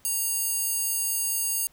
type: tone with high-pass filter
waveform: square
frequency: 932.3 Hz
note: A#5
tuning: in tune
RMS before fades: -27 dBFS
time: 0.05-1.67 s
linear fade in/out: 0 ms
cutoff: 9100 Hz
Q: 1.4
effects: pink hiss -60 dBFS RMS until 1.72 s